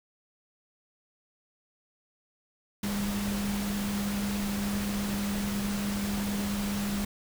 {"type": "tone in noise", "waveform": "sine", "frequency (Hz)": 202.4, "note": "G#3", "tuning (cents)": -44, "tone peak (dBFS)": -29, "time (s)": [2.83, 7.05], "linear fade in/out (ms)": 5, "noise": "pink", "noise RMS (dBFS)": -36, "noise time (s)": [2.83, 7.05], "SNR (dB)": 4, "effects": []}